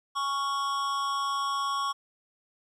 square tone with amplitude modulation, 1108.7 Hz, C#6, in tune, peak -25 dBFS, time 0.15-1.93 s, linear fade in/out 20 ms, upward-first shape sine, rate 284 Hz, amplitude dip 60%, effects low-pass 7000 Hz 12 dB/octave + 11-bit

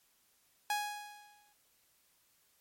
sawtooth tone with exponential decay, 830.6 Hz, G#5, in tune, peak -26 dBFS, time 0.7-1.53 s, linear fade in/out 2 ms, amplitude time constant 180 ms, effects white hiss -71 dBFS RMS until 2.6 s + MP3 64 kbps

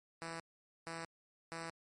5% pulse tone bursts, 165.1 Hz, E3, 3 cents sharp, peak -31 dBFS, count 3, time 0.22-1.7 s, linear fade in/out 0 ms, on 180 ms, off 470 ms, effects MP3 48 kbps

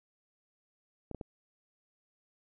clicks, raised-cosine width 2 ms, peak -26 dBFS, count 3, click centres 1.113 / 1.147 / 1.212 s, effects none

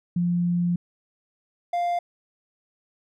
sine / triangle tone pair in turn, 174.61 / 698.4 Hz, F3 / F5, 0 / 0 cents, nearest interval 2 octaves, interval 2400 cents, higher second, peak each -20 dBFS, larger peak neither, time 0.16-0.76 / 1.73-1.99 s, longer first, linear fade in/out 5 ms, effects none

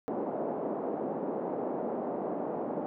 white band-pass noise, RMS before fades -34 dBFS, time 0.08-2.86 s, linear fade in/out 0 ms, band 200 to 700 Hz, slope 24 dB/octave, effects none

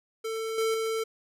square tone with level steps, 446 Hz, A4, 23 cents sharp, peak -31 / -25 / -28 dBFS, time 0.24-1.04 s, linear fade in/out 10 ms, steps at 0.58 / 0.74 s, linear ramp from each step 2 ms, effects resampled to 32000 Hz

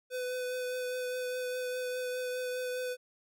square tone with vibrato, 502 Hz, B4, 28 cents sharp, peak -34 dBFS, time 0.1-2.97 s, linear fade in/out 50 ms, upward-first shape triangle, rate 4.9 Hz, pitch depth 16 cents each way, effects none

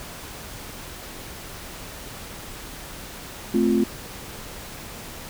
sine chord, F major, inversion first, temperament equal, 220 / 261.6 / 349.2 Hz, A3 / C4 / F4, 0 / 0 / 0 cents, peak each -20 / -22 / -21 dBFS, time 3.54-3.84 s, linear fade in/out 5 ms, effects tanh soft clip ceiling -7 dBFS + pink hiss -38 dBFS RMS until 5.29 s

